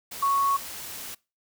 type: tone in noise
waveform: sine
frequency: 1108.7 Hz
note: C#6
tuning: in tune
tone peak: -20 dBFS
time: 0.22-0.57 s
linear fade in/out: 10 ms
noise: white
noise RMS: -38 dBFS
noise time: 0.11-1.15 s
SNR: +15 dB
effects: noise-tail reverb RT60 0.3 s tail -24 dB re dry